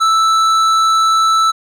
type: tone with hard clipping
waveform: sine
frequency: 1318.5 Hz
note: E6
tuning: in tune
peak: -11 dBFS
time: 0-1.52 s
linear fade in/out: 20 ms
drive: 10 dB
effects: none